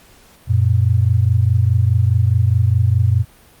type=tone pair together; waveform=sine; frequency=92.5 / 117.32 Hz; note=F#2 / A#2; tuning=0 / +12 cents; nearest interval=major third; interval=412 cents; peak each=-14 dBFS; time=0.47-3.25 s; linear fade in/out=50 ms; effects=pink hiss -48 dBFS RMS until 3.6 s + Opus 48 kbps